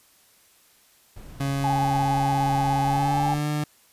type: noise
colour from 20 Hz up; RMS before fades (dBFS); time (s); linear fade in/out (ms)
brown; -40; 1.16-3.39; 5
type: tone with pitch glide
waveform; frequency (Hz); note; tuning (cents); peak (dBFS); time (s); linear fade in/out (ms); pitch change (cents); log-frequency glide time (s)
30% pulse; 138.59 to 149.4; C#3 to D3; 0 to +30; -21; 1.4-3.64; 5; +130; 2.83-3.47
type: tone with vibrato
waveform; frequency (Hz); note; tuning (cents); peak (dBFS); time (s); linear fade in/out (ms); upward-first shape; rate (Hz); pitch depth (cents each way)
sine; 821; G#5; -20; -22; 1.64-3.34; 2; square; 17; 48
effects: white hiss -58 dBFS RMS until 3.92 s + resampled to 32000 Hz